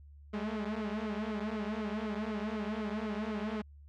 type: tone with flanger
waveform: sawtooth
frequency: 213.3 Hz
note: G#3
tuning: 46 cents sharp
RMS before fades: -36 dBFS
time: 0.33-3.62 s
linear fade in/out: 10 ms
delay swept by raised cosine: 1.1 to 7 ms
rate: 4 Hz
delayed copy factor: -0.85
effects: added 72 Hz sine -51 dBFS peak until 3.88 s + low-pass 3000 Hz 12 dB/octave